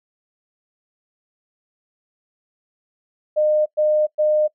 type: tone bursts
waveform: sine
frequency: 609 Hz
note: D#5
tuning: 37 cents flat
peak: -14 dBFS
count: 3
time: 3.36-4.48 s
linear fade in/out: 20 ms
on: 300 ms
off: 110 ms
effects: noise-tail reverb RT60 0.1 s tail -21 dB re dry